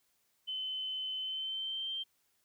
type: tone with pitch glide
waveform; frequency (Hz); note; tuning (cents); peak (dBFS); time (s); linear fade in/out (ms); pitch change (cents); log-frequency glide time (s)
sine; 3048 to 3146; G7 to G7; -49 to +6; -35; 0.47-2.04; 20; +55; 1.19-1.91
effects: white hiss -75 dBFS RMS until 2.44 s